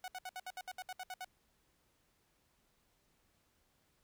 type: tone bursts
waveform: sawtooth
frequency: 740 Hz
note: F#5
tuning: in tune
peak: -38 dBFS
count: 12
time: 0.04-1.246 s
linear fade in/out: 2 ms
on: 40 ms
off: 66 ms
effects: pink hiss -75 dBFS RMS until 4.03 s